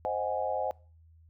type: chord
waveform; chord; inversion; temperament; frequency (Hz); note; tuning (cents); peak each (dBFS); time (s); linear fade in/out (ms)
sine; Ab dominant seventh; first; equal; 523.3 / 622.3 / 740 / 830.6; C5 / Eb5 / Gb5 / Ab5; 0 / 0 / 0 / 0; -34; 0.05-0.71; 0
effects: noise-tail reverb RT60 0.4 s tail -24 dB re dry + added 81 Hz sine -55 dBFS peak until 1.29 s